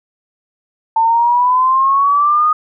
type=exponential sweep; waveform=sine; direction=up; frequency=891 to 1244.5 Hz; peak=-9 dBFS; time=0.96-2.53 s; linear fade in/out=5 ms; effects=none